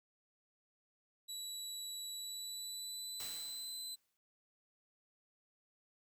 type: tone with pitch glide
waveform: 25% pulse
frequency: 3926 to 4029 Hz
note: B7 to B7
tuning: -11 to +34 cents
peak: -38 dBFS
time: 1.28-3.96 s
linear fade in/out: 20 ms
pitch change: +45 cents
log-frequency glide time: 2.13-3.67 s
type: noise with exponential decay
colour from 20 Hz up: white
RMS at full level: -46 dBFS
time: 3.2-4.17 s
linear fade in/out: 0 ms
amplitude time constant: 210 ms
effects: none